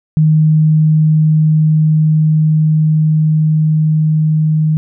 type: tone with level ramp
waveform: sine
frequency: 155.56 Hz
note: D#3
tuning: in tune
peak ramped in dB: -6 to -9 dBFS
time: 0.17-4.77 s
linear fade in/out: 0 ms
effects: none